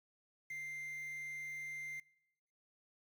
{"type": "tone with quantisation", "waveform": "triangle", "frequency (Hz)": 2093, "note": "C7", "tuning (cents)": 0, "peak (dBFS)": -40, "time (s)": [0.5, 2], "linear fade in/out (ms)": 5, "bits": 10, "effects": ["noise-tail reverb RT60 0.9 s tail -24 dB re dry"]}